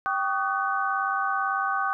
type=tone cluster; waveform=sine; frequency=781 / 1131 / 1229 / 1506 Hz; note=G5 / C#6 / D#6 / F#6; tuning=-7 / +34 / -22 / +30 cents; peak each=-29 dBFS; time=0.06-1.93 s; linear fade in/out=0 ms; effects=none